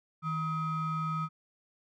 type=ring-modulated tone; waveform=triangle; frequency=554.4 Hz; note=C#5; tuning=in tune; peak=-25 dBFS; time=0.22-1.29 s; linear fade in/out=50 ms; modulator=713 Hz; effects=none